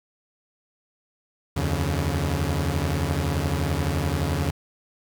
sawtooth tone cluster, 77.7 / 89.3 / 140.9 Hz, D#2 / F2 / C#3, -2 / +39 / +29 cents, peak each -23 dBFS, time 1.56-4.51 s, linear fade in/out 10 ms, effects 8-bit

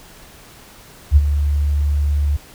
sine tone with ADSR envelope, 72.7 Hz, D2, 17 cents flat, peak -4 dBFS, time 1.11-2.37 s, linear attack 52 ms, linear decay 39 ms, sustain -10 dB, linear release 12 ms, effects pink hiss -43 dBFS RMS until 2.54 s

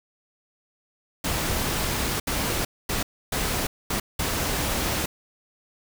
pink noise bursts at uneven times, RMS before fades -26 dBFS, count 6, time 1.24-2.2 / 2.27-2.65 / 2.89-3.03 / 3.32-3.67 / 3.9-4 / 4.19-5.06 s, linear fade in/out 5 ms, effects none

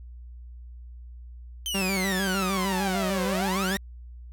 sawtooth exponential two-way sweep, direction down then up, 3136 to 493.9 to 1917 Hz, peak -25 dBFS, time 1.66-3.77 s, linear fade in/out 0 ms, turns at 3.27 s
sawtooth tone with vibrato, 190.4 Hz, F#3, 50 cents sharp, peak -22 dBFS, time 1.74-3.77 s, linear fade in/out 10 ms, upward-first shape square, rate 6.6 Hz, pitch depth 42 cents each way
effects added 60 Hz sine -40 dBFS peak until 4.32 s

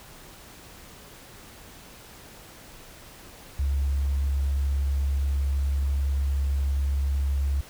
sine tone, 69.3 Hz, C#2, in tune, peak -21 dBFS, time 3.59-7.61 s, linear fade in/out 5 ms, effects tanh soft clip ceiling -17 dBFS + pink hiss -47 dBFS RMS until 7.69 s

